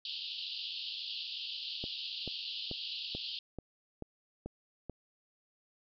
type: band-pass noise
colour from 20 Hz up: pink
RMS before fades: -41 dBFS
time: 0.05-3.39 s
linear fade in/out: 2 ms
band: 2800 to 4800 Hz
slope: 96 dB/octave
type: click train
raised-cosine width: 2 ms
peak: -27 dBFS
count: 8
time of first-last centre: 1.84-4.897 s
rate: 2.29 Hz
effects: none